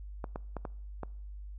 clicks, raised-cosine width 1 ms, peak -23 dBFS, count 5, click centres 0.242 / 0.359 / 0.567 / 0.652 / 1.033 s, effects noise-tail reverb RT60 0.7 s tail -24 dB re dry + added 50 Hz sine -41 dBFS peak until 1.58 s

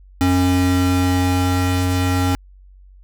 square tone pair together, 90.9 / 272.4 Hz, F#2 / C#4, -30 / -30 cents, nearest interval octave + perfect fifth, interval 1900 cents, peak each -18 dBFS, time 0.21-2.35 s, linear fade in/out 0 ms, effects added 47 Hz sine -42 dBFS peak until 3.03 s

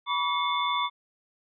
sine tone cluster, 975 / 1139 / 2171 / 3512 Hz, B5 / C#6 / C#7 / A7, -23 / +47 / -37 / -4 cents, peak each -29 / -28 / -34 / -31 dBFS, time 0.06-0.9 s, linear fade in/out 50 ms, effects none

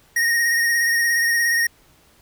square tone with vibrato, 1864.7 Hz, A#6, in tune, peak -17 dBFS, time 0.16-1.67 s, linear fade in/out 5 ms, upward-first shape sine, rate 17 Hz, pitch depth 27 cents each way, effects pink hiss -55 dBFS RMS until 2.21 s

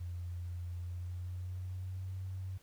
sine tone with pitch glide, 87.6 to 93.89 Hz, F2 to F#2, +6 to +26 cents, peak -38 dBFS, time 0-2.58 s, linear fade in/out 10 ms, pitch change +120 cents, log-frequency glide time 0.8-2.09 s, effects pink hiss -65 dBFS RMS until 2.62 s

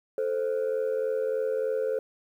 sine tone pair together, 440 / 523.3 Hz, A4 / C5, 0 / 0 cents, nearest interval minor third, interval 300 cents, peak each -26 dBFS, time 0.18-1.99 s, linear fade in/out 2 ms, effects tanh soft clip ceiling -22 dBFS + 10-bit

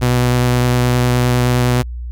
sawtooth tone with vibrato, 123.47 Hz, B2, in tune, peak -8 dBFS, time 0.01-1.83 s, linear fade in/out 20 ms, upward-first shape sine, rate 9.7 Hz, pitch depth 10 cents each way, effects added 60 Hz sine -23 dBFS peak until 2.11 s

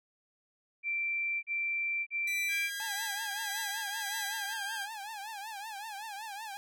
sine tone bursts, 2349 Hz, D7, in tune, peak -30 dBFS, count 3, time 0.83-2.704 s, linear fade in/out 50 ms, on 600 ms, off 37 ms
10% pulse tone with tremolo, 1979 Hz, B6, 3 cents sharp, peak -28 dBFS, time 2.27-4.54 s, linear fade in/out 5 ms, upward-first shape triangle, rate 1.7 Hz, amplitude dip 65%
sawtooth tone with pitch glide, 1626 to 1598.1 Hz, G#6 to G6, -37 to +33 cents, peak -33 dBFS, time 2.48-4.88 s, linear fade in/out 50 ms, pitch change -30 cents, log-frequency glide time 4.12-4.67 s
sawtooth tone with vibrato, 841 Hz, G#5, 22 cents sharp, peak -36 dBFS, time 2.8-6.57 s, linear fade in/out 0 ms, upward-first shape triangle, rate 5.3 Hz, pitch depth 150 cents each way
effects none

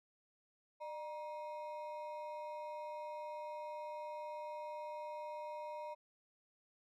triangle ring-modulated tone, 775 Hz, G5, 20 cents flat, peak -38 dBFS, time 0.8-5.95 s, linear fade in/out 20 ms, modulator 172 Hz, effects none

